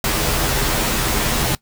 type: noise with comb filter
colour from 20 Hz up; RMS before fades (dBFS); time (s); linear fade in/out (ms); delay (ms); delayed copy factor
pink; -19; 0.04-1.55; 2; 11; -0.8
effects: noise-tail reverb RT60 0.1 s tail -19 dB re dry